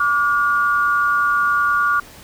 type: tone pair together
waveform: sine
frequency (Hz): 1161 / 1430.3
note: D6 / F6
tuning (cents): -20 / +41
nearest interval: major third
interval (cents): 361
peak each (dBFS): -17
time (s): 0-2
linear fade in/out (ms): 5
effects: pink hiss -42 dBFS RMS until 2.23 s